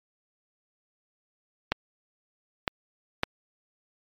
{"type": "clicks", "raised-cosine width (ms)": 0.3, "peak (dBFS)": -7, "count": 3, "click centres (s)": [1.72, 2.678, 3.234], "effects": ["MP3 96 kbps"]}